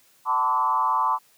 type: tone with frequency modulation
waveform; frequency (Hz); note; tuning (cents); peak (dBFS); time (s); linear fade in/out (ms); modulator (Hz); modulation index
sine; 1017; C6; -50; -19; 0.25-1.19; 50; 130; 1.3
effects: white hiss -59 dBFS RMS until 1.37 s + high-pass 100 Hz 12 dB/octave